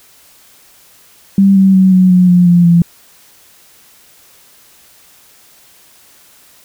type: tone with pitch steps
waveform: sine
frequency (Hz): 196 / 192.19 / 188.45 / 184.79 / 181.19 / 177.67 / 174.21 / 170.83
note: G3 / G3 / F#3 / F#3 / F#3 / F3 / F3 / F3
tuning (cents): 0 / -34 / +32 / -2 / -36 / +30 / -4 / -38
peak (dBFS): -4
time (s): 1.38-2.82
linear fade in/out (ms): 2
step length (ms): 180
effects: white hiss -45 dBFS RMS until 6.64 s